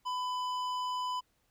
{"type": "tone with hard clipping", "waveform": "sine", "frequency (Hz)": 1001, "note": "B5", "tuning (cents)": 23, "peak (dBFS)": -34, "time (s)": [0.05, 1.21], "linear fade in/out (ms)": 20, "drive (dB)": 11, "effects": ["pink hiss -74 dBFS RMS until 1.5 s"]}